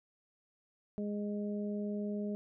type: harmonic tone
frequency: 206.6 Hz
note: G#3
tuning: 9 cents flat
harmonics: 1 / 2 / 3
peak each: -35 / -41 / -45 dBFS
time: 0.98-2.35 s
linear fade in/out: 0 ms
effects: none